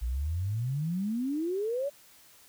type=exponential sweep; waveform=sine; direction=up; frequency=55.6 to 587.3 Hz; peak=-28 dBFS; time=0.01-1.9 s; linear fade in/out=20 ms; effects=white hiss -57 dBFS RMS until 2.48 s